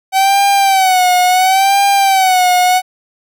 45% pulse tone with vibrato, 760 Hz, F#5, 46 cents sharp, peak -8 dBFS, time 0.12-2.82 s, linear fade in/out 50 ms, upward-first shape sine, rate 0.72 Hz, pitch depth 87 cents each way, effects none

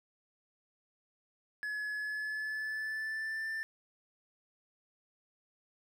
triangle tone with pitch glide, 1700 to 1778.3 Hz, G#6 to A6, +40 to +18 cents, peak -33 dBFS, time 1.63-3.63 s, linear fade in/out 0 ms, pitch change +78 cents, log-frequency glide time 1.93-3.5 s, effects none

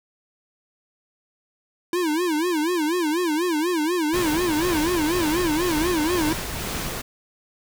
square tone with vibrato, 329.6 Hz, E4, in tune, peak -21 dBFS, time 1.93-6.33 s, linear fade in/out 2 ms, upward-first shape sine, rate 4.1 Hz, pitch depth 170 cents each way
pink noise with tremolo, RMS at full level -28 dBFS, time 4.13-7.02 s, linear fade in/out 10 ms, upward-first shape sine, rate 2 Hz, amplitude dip 25%
effects none

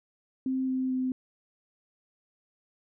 sine tone with pitch steps, 261.6 / 259.5 / 257.4 Hz, C4 / C4 / C4, 0 / -14 / -28 cents, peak -26 dBFS, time 0.46-1.12 s, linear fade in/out 2 ms, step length 220 ms, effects none

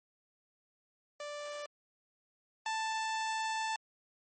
sawtooth tone pair in turn, 587.3 / 882.8 Hz, D5 / A5, 0 / +5 cents, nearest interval perfect fifth, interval 705 cents, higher second, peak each -36 / -29 dBFS, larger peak second, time 1.2-1.66 / 2.66-3.76 s, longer second, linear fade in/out 2 ms, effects MP3 32 kbps

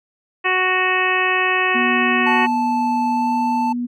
harmonic tone, 370 Hz, F#4, in tune, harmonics 1 / 2 / 3 / 4 / 5 / 6 / 7 / 8, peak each -24 / -25 / -22 / -30 / -20 / -28 / -21 / -31 dBFS, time 0.44-2.47 s, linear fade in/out 20 ms
sine tone, 242.8 Hz, B3, 29 cents flat, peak -20 dBFS, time 1.74-3.87 s, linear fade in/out 20 ms
triangle tone with pitch glide, 876 to 882.6 Hz, A5 to A5, -8 to +5 cents, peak -16 dBFS, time 2.26-3.73 s, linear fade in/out 10 ms, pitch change +13 cents, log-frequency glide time 3.09-3.3 s
effects none

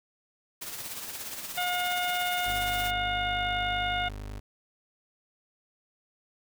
white noise with tremolo, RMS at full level -36 dBFS, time 0.61-2.91 s, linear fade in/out 10 ms, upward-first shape triangle, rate 17 Hz, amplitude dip 55%
harmonic tone, 717 Hz, F5, 45 cents sharp, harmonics 1 / 2 / 3 / 4 / 5, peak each -30 / -33 / -35 / -36 / -37 dBFS, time 1.57-4.09 s, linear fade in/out 10 ms
30% pulse tone, 50.7 Hz, G#1, 41 cents flat, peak -34 dBFS, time 2.46-4.4 s, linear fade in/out 10 ms
effects none

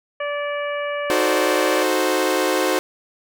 harmonic tone, 580 Hz, D5, 22 cents flat, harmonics 1 / 2 / 3 / 4 / 5, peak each -24 / -30 / -31 / -33 / -37 dBFS, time 0.2-1.83 s, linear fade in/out 5 ms
sawtooth chord, D# diminished seventh, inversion none, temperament equal, 311.1 / 370 / 440 / 523.3 Hz, D#4 / F#4 / A4 / C5, 0 / 0 / 0 / 0 cents, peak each -20 / -18 / -23 / -18 dBFS, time 1.1-2.79 s, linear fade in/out 0 ms
effects none

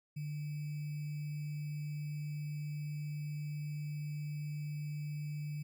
sine tone with sample-and-hold, 148.7 Hz, D3, 22 cents sharp, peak -37 dBFS, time 0.16-5.63 s, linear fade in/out 10 ms, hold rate 2450 Hz, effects none

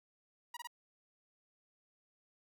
sawtooth tone bursts, 959 Hz, A#5, 49 cents sharp, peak -39 dBFS, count 3, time 0.54-0.673 s, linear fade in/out 5 ms, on 29 ms, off 23 ms, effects none

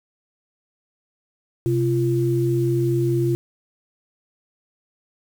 sine tone pair together, 128.93 / 344.2 Hz, C3 / F4, -25 / -25 cents, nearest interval octave + perfect fourth, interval 1700 cents, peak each -20 dBFS, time 1.66-3.35 s, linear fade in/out 0 ms, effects 7-bit

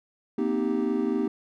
triangle chord, C minor seventh, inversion third, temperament equal with one note detuned, 233.1 / 257.4 / 311.1 / 392 Hz, Bb3 / C4 / Eb4 / G4, 0 / -28 / 0 / 0 cents, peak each -27 dBFS, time 0.38-1.28 s, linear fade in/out 5 ms, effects none

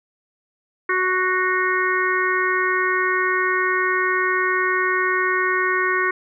harmonic tone with a mistuned harmonic, 370 Hz, F#4, in tune, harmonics 1 / 3 / 4 / 5 / 6, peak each -24 / -23 / -24 / -22 / -28 dBFS, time 0.89-6.11 s, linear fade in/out 5 ms, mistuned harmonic 6, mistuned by -43 cents, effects none

